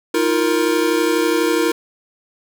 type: chord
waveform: square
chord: Eb suspended second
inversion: none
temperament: equal with one note detuned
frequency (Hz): 317.1 / 349.2 / 466.2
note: Eb4 / F4 / Bb4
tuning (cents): +33 / 0 / 0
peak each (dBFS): -20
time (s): 0.14-1.72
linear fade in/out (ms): 5
effects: none